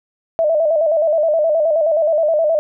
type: tone with vibrato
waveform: sine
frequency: 630 Hz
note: D#5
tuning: 21 cents sharp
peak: -12 dBFS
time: 0.39-2.59 s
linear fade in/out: 0 ms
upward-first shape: square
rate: 9.5 Hz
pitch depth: 77 cents each way
effects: none